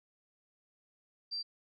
sine tone, 4700 Hz, D8, 1 cent sharp, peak -35 dBFS, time 1.31-1.43 s, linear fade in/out 20 ms, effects none

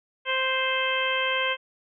harmonic tone, 523.3 Hz, C5, in tune, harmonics 1 / 2 / 3 / 4 / 5 / 6, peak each -30 / -30 / -30 / -30 / -30 / -30 dBFS, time 0.25-1.57 s, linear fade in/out 50 ms, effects none

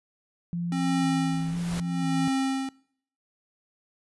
sine tone with vibrato, 168.7 Hz, E3, 40 cents sharp, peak -27 dBFS, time 0.53-2.28 s, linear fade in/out 0 ms, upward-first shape square, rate 1 Hz, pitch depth 36 cents each way
square tone with tremolo, 267.3 Hz, C4, 37 cents sharp, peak -24 dBFS, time 0.72-2.69 s, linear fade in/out 2 ms, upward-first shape sine, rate 0.78 Hz, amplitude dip 100%
pink noise with exponential growth, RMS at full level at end -34 dBFS, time 0.88-1.8 s, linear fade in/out 2 ms, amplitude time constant 200 ms
effects noise-tail reverb RT60 0.6 s tail -23 dB re dry + resampled to 24000 Hz

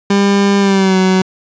30% pulse tone with pitch glide, 199.7 to 187.41 Hz, G3 to F#3, +32 to +22 cents, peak -6 dBFS, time 0.1-1.22 s, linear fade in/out 5 ms, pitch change -110 cents, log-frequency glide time 0.59-0.97 s, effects resampled to 16000 Hz + 7-bit

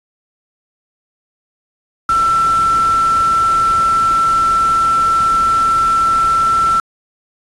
sine tone in noise, 1340 Hz, E6, 28 cents sharp, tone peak -10 dBFS, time 2.09-6.8 s, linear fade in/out 2 ms, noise pink, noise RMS -28 dBFS, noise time 2.09-6.8 s, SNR +15 dB, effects resampled to 24000 Hz

